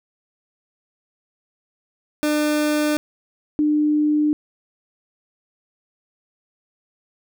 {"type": "tone pair in turn", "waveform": ["30% pulse", "sine"], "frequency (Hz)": [300, 300], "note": ["D4", "D4"], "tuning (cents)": [37, 37], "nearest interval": "unison", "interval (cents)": 0, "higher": "neither", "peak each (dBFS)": -15, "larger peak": "neither", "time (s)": [[2.23, 2.97], [3.59, 4.33]], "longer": "neither", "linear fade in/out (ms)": 0, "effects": []}